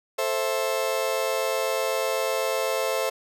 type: chord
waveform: 35% pulse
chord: A minor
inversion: none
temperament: just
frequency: 440 / 528 / 660 Hz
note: A4 / C5 / E5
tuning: 0 / +16 / +2 cents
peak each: -28 / -25 / -27 dBFS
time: 0.18-3.1 s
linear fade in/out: 10 ms
effects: none